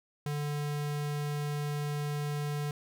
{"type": "tone", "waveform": "square", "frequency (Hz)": 146.83, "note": "D3", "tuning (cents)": 0, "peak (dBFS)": -32, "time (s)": [0.26, 2.71], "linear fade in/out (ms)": 2, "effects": []}